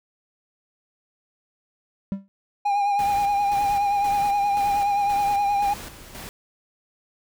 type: tone with exponential decay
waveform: triangle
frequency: 196 Hz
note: G3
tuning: in tune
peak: -18 dBFS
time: 2.12-2.28 s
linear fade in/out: 0 ms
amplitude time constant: 33 ms
type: tone with vibrato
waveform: triangle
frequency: 810 Hz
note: G#5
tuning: 43 cents flat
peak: -17 dBFS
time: 2.65-5.74 s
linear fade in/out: 10 ms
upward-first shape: triangle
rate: 9.5 Hz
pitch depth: 41 cents each way
type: noise with tremolo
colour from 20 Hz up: pink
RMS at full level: -37 dBFS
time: 2.99-6.29 s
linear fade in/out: 0 ms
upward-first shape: square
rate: 1.9 Hz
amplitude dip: 55%
effects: none